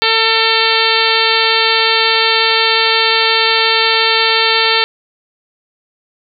harmonic tone, 448.6 Hz, A4, 34 cents sharp, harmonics 1 / 2 / 3 / 4 / 5 / 6 / 7 / 8 / 9 / 10, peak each -19 / -19 / -19 / -19 / -19 / -19 / -19 / -19 / -19 / -19 dBFS, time 0.02-4.84 s, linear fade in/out 0 ms, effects none

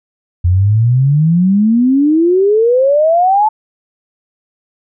sine exponential sweep, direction up, 85.4 to 880 Hz, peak -7 dBFS, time 0.44-3.49 s, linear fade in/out 10 ms, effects none

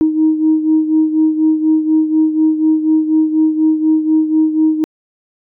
sine beating tone pair, 312.8 / 316.9 Hz, D#4 / D#4, +9 / +32 cents, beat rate 4.1 Hz, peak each -10 / -16 dBFS, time 0.01-4.84 s, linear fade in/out 0 ms, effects tanh soft clip ceiling -3 dBFS

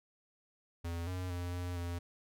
square tone with pitch steps, 84.9 / 91.4 / 88.2 / 88.9 / 86.6 Hz, F2 / F#2 / F2 / F2 / F2, -48 / -21 / +18 / +31 / -14 cents, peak -37 dBFS, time 0.84-1.99 s, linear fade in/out 10 ms, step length 230 ms, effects none

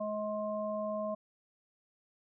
harmonic tone, 211.4 Hz, G#3, 31 cents sharp, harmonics 1 / 3 / 5, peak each -40 / -34 / -42 dBFS, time 0-1.15 s, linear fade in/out 10 ms, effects none

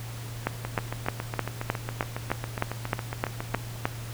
two click trains, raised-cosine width 0.5 ms, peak -16 / -9 dBFS, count 22 / 12, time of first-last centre 0.65-3.543 / 0.47-3.855 s, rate 7.26 / 3.25 Hz, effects added 116 Hz sine -36 dBFS peak until 4.13 s + pink hiss -43 dBFS RMS until 4.13 s

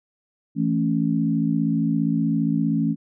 sine chord, A major, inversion second, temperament equal, 164.81 / 220 / 277.2 Hz, E3 / A3 / C#4, 0 / 0 / 0 cents, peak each -23 dBFS, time 0.55-2.96 s, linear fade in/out 50 ms, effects none

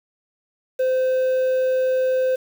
triangle tone with quantisation, 516 Hz, C5, 24 cents flat, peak -15 dBFS, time 0.79-2.36 s, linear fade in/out 10 ms, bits 7, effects none

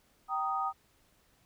sine chord, Eb major, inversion first, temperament just, 777.8 / 933.4 / 1244.5 Hz, G5 / Bb5 / Eb6, -14 / +2 / 0 cents, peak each -34 / -38 / -32 dBFS, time 0.28-0.73 s, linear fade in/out 50 ms, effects pink hiss -68 dBFS RMS until 1.45 s

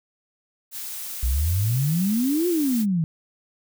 blue noise, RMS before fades -33 dBFS, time 0.71-2.86 s, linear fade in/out 50 ms
sine exponential two-way sweep, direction up then down, 57.7 to 363.1 to 155.2 Hz, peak -19 dBFS, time 1.23-3.04 s, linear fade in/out 0 ms, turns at 2.48 s
effects none

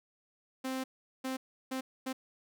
sawtooth tone bursts at uneven times, 261.6 Hz, C4, in tune, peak -30 dBFS, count 4, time 0.64-0.84 / 1.24-1.37 / 1.71-1.81 / 2.06-2.13 s, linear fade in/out 10 ms, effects none

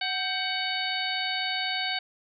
harmonic tone with a mistuned harmonic, 746 Hz, F#5, 14 cents sharp, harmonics 1 / 2 / 3 / 4 / 5 / 6, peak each -34 / -34 / -34 / -34 / -34 / -34 dBFS, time 0.01-1.99 s, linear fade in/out 5 ms, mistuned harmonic 2, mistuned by +84 cents, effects none

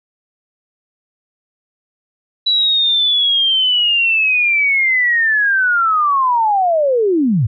sine linear sweep, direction down, 3948 to 94.1 Hz, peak -11 dBFS, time 2.46-7.47 s, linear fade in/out 10 ms, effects none

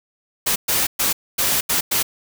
white noise bursts at uneven times, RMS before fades -19 dBFS, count 6, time 0.46-0.56 / 0.68-0.87 / 0.99-1.13 / 1.38-1.61 / 1.69-1.81 / 1.91-2.03 s, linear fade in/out 10 ms, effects none

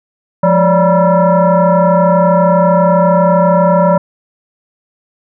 sine tone with frequency modulation, 207.7 Hz, G#3, in tune, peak -6 dBFS, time 0.43-3.98 s, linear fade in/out 5 ms, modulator 383 Hz, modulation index 2.2, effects none

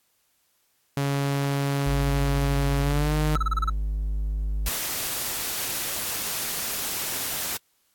sawtooth tone with pitch glide, 140 to 152.67 Hz, C#3 to D#3, +18 to -33 cents, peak -19 dBFS, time 0.97-3.36 s, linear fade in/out 2 ms, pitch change +149 cents, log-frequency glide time 2.81-3.15 s
triangle tone, 51.3 Hz, G#1, 21 cents flat, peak -22 dBFS, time 1.86-4.69 s, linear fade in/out 10 ms
triangle tone bursts, 1311 Hz, E6, 10 cents flat, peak -20 dBFS, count 7, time 3.35-3.698 s, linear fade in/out 5 ms, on 24 ms, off 30 ms
white noise, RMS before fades -29 dBFS, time 4.66-7.57 s, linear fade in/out 2 ms
effects white hiss -68 dBFS RMS until 7.94 s + AAC 64 kbps

